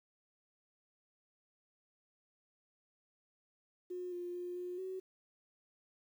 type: tone with pitch steps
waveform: sine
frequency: 360 / 352.6 / 355.3 / 358.2 / 375.6 Hz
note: F#4 / F4 / F4 / F4 / F#4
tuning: -47 / +17 / +30 / +44 / +26 cents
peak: -39 dBFS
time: 3.9-5 s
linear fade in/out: 10 ms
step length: 220 ms
effects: 11-bit